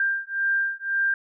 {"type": "beating tone pair", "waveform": "sine", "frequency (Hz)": [1588, 1589.9], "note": ["G6", "G6"], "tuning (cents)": [22, 24], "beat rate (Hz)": 1.9, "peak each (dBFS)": -25, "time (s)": [0, 1.14], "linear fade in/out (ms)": 2, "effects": []}